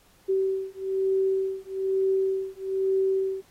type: beating tone pair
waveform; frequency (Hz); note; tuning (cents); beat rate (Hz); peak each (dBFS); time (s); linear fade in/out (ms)
sine; 383.3 / 384.4; G4 / G4; -39 / -34; 1.1; -26 / -26; 0.28-3.42; 20
effects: pink hiss -60 dBFS RMS until 3.5 s + AAC 48 kbps